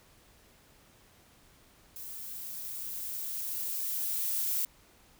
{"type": "noise with level ramp", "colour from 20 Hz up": "violet", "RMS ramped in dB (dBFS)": [-43, -30], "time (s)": [1.96, 4.65], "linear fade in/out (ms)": 0, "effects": ["pink hiss -61 dBFS RMS until 5.19 s"]}